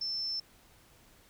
sine tone, 5320 Hz, E8, 15 cents sharp, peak -32 dBFS, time 0.01-0.4 s, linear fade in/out 5 ms, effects pink hiss -61 dBFS RMS until 1.29 s

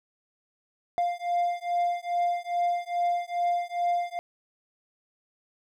triangle beating tone pair, 698.5 / 700.9 Hz, F5 / F5, 0 / +6 cents, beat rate 2.4 Hz, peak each -26 dBFS, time 0.98-4.19 s, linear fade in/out 0 ms, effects none

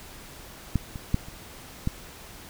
clicks, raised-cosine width 5 ms, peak -10 / -23 / -9 / -29 / -12 dBFS, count 5, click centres 0.757 / 0.958 / 1.144 / 1.285 / 1.874 s, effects pink hiss -45 dBFS RMS until 2.49 s

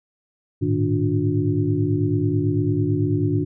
sine tone cluster, 104.1 / 113.2 / 152.5 / 293.6 / 360.3 Hz, G#2 / A2 / D#3 / D4 / F#4, +5 / +50 / -34 / 0 / -46 cents, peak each -23 / -25 / -25 / -23 / -26 dBFS, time 0.61-3.45 s, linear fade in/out 20 ms, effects none

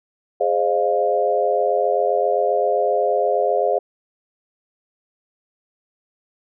sine chord, F minor seventh, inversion first, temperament equal with one note detuned, 415.3 / 523.3 / 611.2 / 698.5 Hz, Ab4 / C5 / Eb5 / F5, 0 / 0 / -31 / 0 cents, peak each -22 / -21 / -22 / -21 dBFS, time 0.4-3.79 s, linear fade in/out 10 ms, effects none

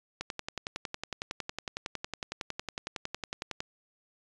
click train, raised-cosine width 0.2 ms, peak -17 dBFS, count 38, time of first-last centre 0.21-3.604 s, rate 10.9 Hz, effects resampled to 22050 Hz

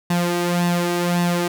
sawtooth tone with flanger, 174.61 Hz, F3, in tune, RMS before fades -20 dBFS, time 0.1-1.48 s, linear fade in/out 5 ms, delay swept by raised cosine 1.1 to 2.6 ms, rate 1.8 Hz, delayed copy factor +0.6, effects none

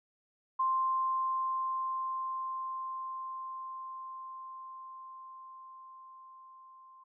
sine tone with level ramp, 1050 Hz, C6, 6 cents sharp, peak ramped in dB -26 to -53 dBFS, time 0.59-7.04 s, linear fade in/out 10 ms, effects none

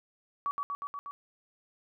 sine tone with echo, 1136 Hz, C#6, 42 cents sharp, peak -28 dBFS, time 0.46-0.51 s, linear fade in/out 0 ms, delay 120 ms, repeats 5, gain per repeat -2 dB, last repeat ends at 1.11 s, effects none

